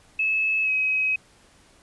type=tone with pitch glide; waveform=sine; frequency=2596 to 2541 Hz; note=E7 to D#7; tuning=-27 to +36 cents; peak=-20 dBFS; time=0.19-1.16 s; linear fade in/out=5 ms; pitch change=-37 cents; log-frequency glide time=0.63-0.7 s; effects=pink hiss -56 dBFS RMS until 1.82 s + resampled to 24000 Hz